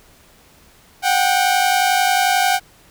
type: tone pair together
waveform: sawtooth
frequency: 732.8 / 784 Hz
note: F#5 / G5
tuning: -17 / 0 cents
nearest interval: minor second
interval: 117 cents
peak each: -13 dBFS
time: 1.02-2.6 s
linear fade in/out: 50 ms
effects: pink hiss -50 dBFS RMS until 2.9 s